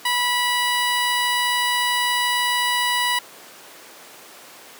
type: tone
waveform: 15% pulse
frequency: 979 Hz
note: B5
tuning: 15 cents flat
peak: -12 dBFS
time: 0.05-3.19 s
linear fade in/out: 5 ms
effects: pink hiss -42 dBFS RMS until 4.79 s + high-pass 400 Hz 12 dB/octave